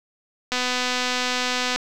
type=click train; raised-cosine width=0.2 ms; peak=-7 dBFS; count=311; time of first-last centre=0.52-1.76 s; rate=250 Hz; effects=none